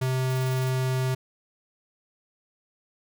square tone, 129.7 Hz, C3, 15 cents flat, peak -24 dBFS, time 0.01-1.15 s, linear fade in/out 10 ms
blue noise bursts, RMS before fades -44 dBFS, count 8, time 0.3-0.695 s, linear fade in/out 5 ms, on 31 ms, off 21 ms
effects none

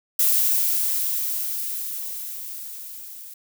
violet noise with level ramp, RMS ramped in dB -18 to -40 dBFS, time 0.19-3.34 s, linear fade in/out 5 ms, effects none

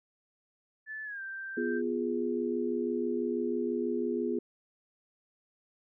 sine tone with pitch glide, 1741 to 1569.1 Hz, A6 to G6, -19 to +1 cents, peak -37 dBFS, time 0.86-1.82 s, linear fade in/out 50 ms, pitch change -180 cents, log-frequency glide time 1.04-1.21 s
sine chord, F diminished, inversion second, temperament equal, 246.9 / 349.2 / 415.3 Hz, Cb4 / F4 / Ab4, 0 / 0 / 0 cents, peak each -33 dBFS, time 1.57-4.39 s, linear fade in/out 5 ms
effects none

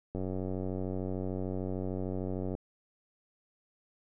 click train, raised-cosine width 2 ms, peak -23 dBFS, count 225, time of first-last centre 0.15-2.551 s, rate 93.3 Hz, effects none

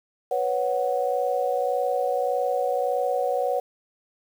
sine chord, B suspended second, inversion none, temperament just, 493.9 / 555.6 / 740.8 Hz, B4 / C#5 / F#5, 0 / +4 / +2 cents, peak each -26 dBFS, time 0.31-3.6 s, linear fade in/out 5 ms, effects 8-bit

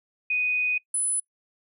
sine tone pair in turn, 2489 / 10025 Hz, D#7 / D#9, 0 / +12 cents, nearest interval 2 octaves, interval 2412 cents, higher second, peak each -22 dBFS, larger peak neither, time 0.3-0.78 / 0.94-1.2 s, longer first, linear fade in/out 5 ms, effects noise-tail reverb RT60 0.1 s tail -21 dB re dry

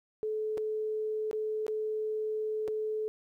sine tone with dropouts, 431.9 Hz, A4, 32 cents flat, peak -30 dBFS, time 0.23-3.08 s, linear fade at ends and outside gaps 0 ms, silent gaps 0.574-0.579 / 1.312-1.33 / 1.666-1.681 / 2.678-2.683 s, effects 12-bit

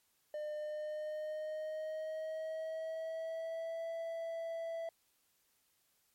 triangle tone with pitch glide, 603 to 661.4 Hz, D5 to E5, +46 to +6 cents, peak -36 dBFS, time 0.34-4.89 s, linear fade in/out 2 ms, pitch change +160 cents, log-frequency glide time 0.56-3.88 s, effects white hiss -75 dBFS RMS until 6.14 s + MP3 64 kbps

